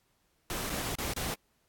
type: noise with dropouts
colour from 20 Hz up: pink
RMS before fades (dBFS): -35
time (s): 0.5-1.34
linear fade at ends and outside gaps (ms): 1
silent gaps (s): 0.697-0.7 / 0.954-0.985 / 1.136-1.163
effects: pink hiss -73 dBFS RMS until 1.68 s + AAC 64 kbps